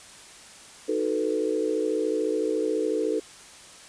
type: chord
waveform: sine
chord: B dominant seventh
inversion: first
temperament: equal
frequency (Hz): 311.1 / 370 / 440 / 493.9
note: D#4 / F#4 / A4 / B4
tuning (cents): 0 / 0 / 0 / 0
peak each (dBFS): -29 / -32 / -26 / -30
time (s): 0.88-3.2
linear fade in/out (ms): 10
effects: white hiss -47 dBFS RMS until 3.88 s + resampled to 22050 Hz